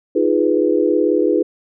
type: chord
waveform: sine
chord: F half-diminished seventh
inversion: third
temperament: equal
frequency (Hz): 311.1 / 349.2 / 415.3 / 493.9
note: Eb4 / F4 / Ab4 / Cb5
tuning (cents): 0 / 0 / 0 / 0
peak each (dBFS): -18 / -18 / -18 / -19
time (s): 0.15-1.43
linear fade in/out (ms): 10
effects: none